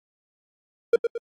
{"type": "tone with echo", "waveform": "triangle", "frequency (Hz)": 466.2, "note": "A#4", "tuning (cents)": 0, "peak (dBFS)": -10, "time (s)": [0.93, 0.96], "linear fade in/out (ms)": 5, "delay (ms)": 110, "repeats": 2, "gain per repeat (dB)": -7, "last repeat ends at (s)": 1.18, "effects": ["AAC 32 kbps"]}